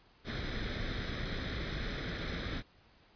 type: noise with comb filter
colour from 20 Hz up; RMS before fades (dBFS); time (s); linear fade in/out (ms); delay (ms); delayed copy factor
pink; -37; 0.24-2.63; 50; 0.54; +0.65
effects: pink hiss -64 dBFS RMS until 3.15 s + resampled to 11025 Hz